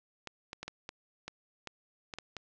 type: clicks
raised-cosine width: 0.2 ms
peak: -23 dBFS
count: 10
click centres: 0.273 / 0.531 / 0.63 / 0.68 / 0.891 / 1.28 / 1.673 / 2.138 / 2.186 / 2.367 s
effects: low-pass 7000 Hz 12 dB/octave